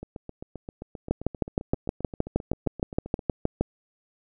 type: two click trains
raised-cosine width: 2 ms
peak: -23 / -9 dBFS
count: 25 / 17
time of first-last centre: 0.03-3.192 / 1.11-3.61 s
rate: 7.59 / 6.4 Hz
effects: none